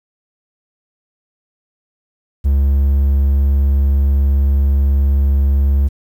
triangle tone, 69.3 Hz, C#2, in tune, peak -8 dBFS, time 2.44-5.89 s, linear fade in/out 20 ms, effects 8-bit

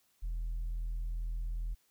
sine tone, 41.2 Hz, E1, in tune, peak -31 dBFS, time 0.22-1.75 s, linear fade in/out 20 ms, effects tanh soft clip ceiling -32 dBFS + white hiss -72 dBFS RMS until 1.9 s

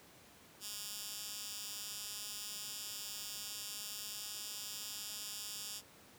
10% pulse tone with high-pass filter, 207.7 Hz, G#3, in tune, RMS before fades -45 dBFS, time 0.6-5.82 s, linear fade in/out 50 ms, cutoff 4800 Hz, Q 0.96, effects pink hiss -60 dBFS RMS until 6.18 s + high-pass 100 Hz 12 dB/octave

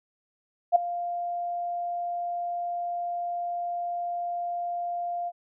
sine tone with ADSR envelope, 698.5 Hz, F5, in tune, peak -12 dBFS, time 0.72-5.32 s, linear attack 36 ms, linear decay 8 ms, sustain -16 dB, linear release 45 ms, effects none

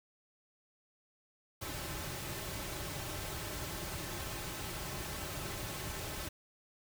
pink noise with comb filter, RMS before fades -41 dBFS, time 1.61-6.29 s, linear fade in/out 10 ms, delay 4.2 ms, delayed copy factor -0.5, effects none

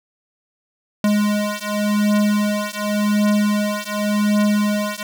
square beating tone pair, 207.7 / 208.59 Hz, G#3 / G#3, 0 / +8 cents, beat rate 0.89 Hz, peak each -20 dBFS, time 1.04-5.03 s, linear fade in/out 2 ms, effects none

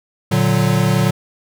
square chord, Bb augmented, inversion none, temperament equal, 116.54 / 146.83 / 185 Hz, Bb2 / D3 / F#3, 0 / 0 / 0 cents, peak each -18 dBFS, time 0.31-1.11 s, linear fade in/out 10 ms, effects none

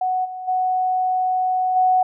sine tone with level steps, 741 Hz, F#5, 2 cents sharp, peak -18 / -28 / -17 / -13 dBFS, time 0.01-2.03 s, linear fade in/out 5 ms, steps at 0.24 / 0.47 / 1.75 s, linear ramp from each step 20 ms, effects none

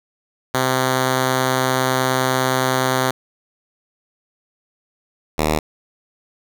5% pulse tone pair in turn, 129.8 / 77.18 Hz, C3 / D#2, -13 / -13 cents, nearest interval major sixth, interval 900 cents, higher first, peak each -5 dBFS, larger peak neither, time 0.54-3.11 / 5.38-5.59 s, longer first, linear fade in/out 5 ms, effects none

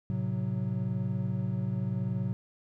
triangle chord, F# diminished, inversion first, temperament equal, 110 / 130.81 / 185 Hz, A2 / C3 / F#3, 0 / 0 / 0 cents, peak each -31 dBFS, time 0.1-2.33 s, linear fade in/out 0 ms, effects none

